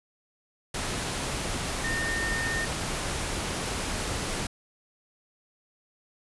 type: tone in noise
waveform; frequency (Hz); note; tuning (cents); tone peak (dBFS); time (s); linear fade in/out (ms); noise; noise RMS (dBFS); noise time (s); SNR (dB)
sine; 1826; A#6; -36; -29; 1.84-2.65; 5; pink; -31; 0.74-4.47; -1
effects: resampled to 24000 Hz